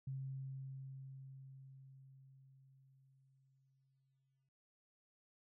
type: tone with exponential decay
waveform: sine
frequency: 134 Hz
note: C3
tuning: 42 cents sharp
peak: -40 dBFS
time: 0.07-4.49 s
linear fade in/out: 5 ms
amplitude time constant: 960 ms
effects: noise-tail reverb RT60 0.8 s tail -21 dB re dry